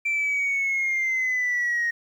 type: linear sweep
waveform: sine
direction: down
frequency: 2349 to 1864.7 Hz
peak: -20 dBFS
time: 0.05-1.91 s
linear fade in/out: 10 ms
effects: tanh soft clip ceiling -19 dBFS + 9-bit